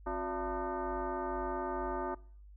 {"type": "tone with frequency modulation", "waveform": "sine", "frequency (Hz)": 266.2, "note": "C4", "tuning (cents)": 30, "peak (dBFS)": -33, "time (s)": [0.06, 2.15], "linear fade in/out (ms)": 10, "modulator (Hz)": 314, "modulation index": 3.1, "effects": ["noise-tail reverb RT60 0.5 s tail -22 dB re dry", "added 50 Hz sine -51 dBFS peak until 2.56 s"]}